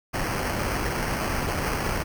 pink noise with sample-and-hold, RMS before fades -27 dBFS, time 0.13-2.04 s, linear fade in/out 20 ms, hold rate 3675 Hz, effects none

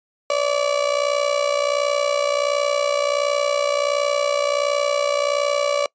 35% pulse tone with amplitude modulation, 576 Hz, D5, 34 cents flat, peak -13 dBFS, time 0.3-5.86 s, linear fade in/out 2 ms, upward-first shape sine, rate 61.4 Hz, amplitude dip 70%, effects noise-tail reverb RT60 0.1 s tail -24 dB re dry + resampled to 16000 Hz

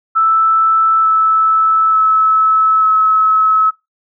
sine tone with pitch steps, 1318.5 / 1309.4 / 1300.3 / 1291.4 Hz, E6 / E6 / E6 / E6, 0 / -12 / -24 / -36 cents, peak -8 dBFS, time 0.15-3.71 s, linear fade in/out 20 ms, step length 890 ms, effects noise-tail reverb RT60 0.2 s tail -20 dB re dry

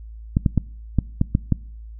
clicks, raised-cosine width 5 ms, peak -4 dBFS, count 7, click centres 0.369 / 0.462 / 0.577 / 0.987 / 1.214 / 1.351 / 1.523 s, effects noise-tail reverb RT60 0.6 s tail -24 dB re dry + added 55 Hz sine -35 dBFS peak until 1.99 s

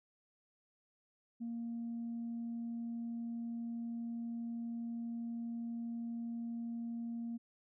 sine tone, 233.1 Hz, A#3, in tune, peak -37 dBFS, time 1.4-7.38 s, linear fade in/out 20 ms, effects tanh soft clip ceiling -35 dBFS

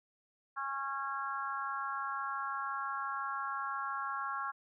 harmonic tone, 274.2 Hz, C#4, 19 cents flat, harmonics 3 / 4 / 5 / 6, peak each -44 / -38 / -39 / -44 dBFS, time 0.56-4.52 s, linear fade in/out 20 ms, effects none

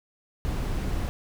brown noise, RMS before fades -28 dBFS, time 0.45-1.09 s, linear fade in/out 0 ms, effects none

